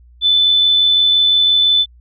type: tone with amplitude modulation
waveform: sine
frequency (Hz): 3508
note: A7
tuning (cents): -6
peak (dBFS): -8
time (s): 0.21-1.86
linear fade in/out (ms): 50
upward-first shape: sine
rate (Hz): 85.8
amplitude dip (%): 25
effects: added 60 Hz sine -42 dBFS peak until 2 s